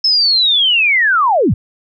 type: linear sweep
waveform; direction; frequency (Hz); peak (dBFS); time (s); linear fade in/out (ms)
sine; down; 5274 to 61.74; -9; 0.04-1.54; 5
effects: none